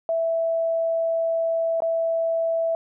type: tone with dropouts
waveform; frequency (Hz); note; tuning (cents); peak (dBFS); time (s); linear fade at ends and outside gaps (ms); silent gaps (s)
sine; 659.3; E5; 0; -20; 0.09-2.75; 1; 1.804-1.821
effects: none